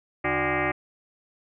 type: tone with frequency modulation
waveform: sine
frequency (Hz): 748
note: F#5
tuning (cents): +19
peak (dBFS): -22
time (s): 0.24-0.72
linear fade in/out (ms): 10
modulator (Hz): 223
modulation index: 6.9
effects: none